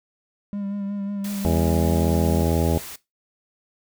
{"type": "tone with vibrato", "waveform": "triangle", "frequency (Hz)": 200.7, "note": "G3", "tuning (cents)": 41, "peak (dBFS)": -24, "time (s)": [0.53, 2.43], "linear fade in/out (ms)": 0, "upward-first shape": "sine", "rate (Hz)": 5.5, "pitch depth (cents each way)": 27}
{"type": "noise", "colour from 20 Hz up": "white", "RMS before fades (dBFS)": -37, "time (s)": [1.24, 2.96], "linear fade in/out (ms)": 5}
{"type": "harmonic tone", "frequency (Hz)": 82.41, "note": "E2", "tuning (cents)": 0, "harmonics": [1, 2, 3, 4, 5, 6, 7, 8, 10], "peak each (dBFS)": [-22, -25, -27, -28, -29, -30, -30, -31, -32], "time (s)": [1.45, 2.78], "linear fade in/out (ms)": 0}
{"effects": ["noise-tail reverb RT60 0.2 s tail -17 dB re dry"]}